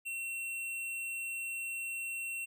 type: tone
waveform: square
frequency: 2720 Hz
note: F7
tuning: 46 cents flat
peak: -37 dBFS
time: 0.05-2.46 s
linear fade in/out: 20 ms
effects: none